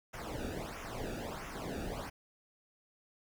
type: noise with flanger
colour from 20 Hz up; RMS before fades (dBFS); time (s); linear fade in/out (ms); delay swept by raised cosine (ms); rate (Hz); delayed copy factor
brown; -41; 0.13-2.1; 10; 0.23 to 0.98; 1.5; -0.85
effects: none